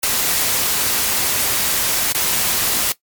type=noise with dropouts; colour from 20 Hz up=white; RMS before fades=-18 dBFS; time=0.03-2.92 s; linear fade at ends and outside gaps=1 ms; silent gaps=2.124-2.148 s; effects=noise-tail reverb RT60 0.1 s tail -17 dB re dry + MP3 96 kbps